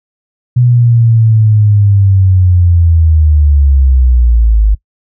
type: linear sweep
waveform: sine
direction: down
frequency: 124.2 to 50.7 Hz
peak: -4 dBFS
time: 0.56-4.75 s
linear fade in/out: 10 ms
effects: noise-tail reverb RT60 0.1 s tail -22 dB re dry